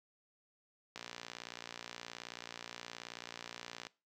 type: click train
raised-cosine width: 0.2 ms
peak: -26 dBFS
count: 172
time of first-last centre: 0.96-3.868 s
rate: 58.8 Hz
effects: noise-tail reverb RT60 0.3 s tail -21 dB re dry + high-pass 150 Hz 12 dB/octave